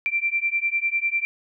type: beating tone pair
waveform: sine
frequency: 2349 / 2359 Hz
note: D7 / D7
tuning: 0 / +7 cents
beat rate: 10 Hz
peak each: -24 dBFS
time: 0.06-1.25 s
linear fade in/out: 0 ms
effects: none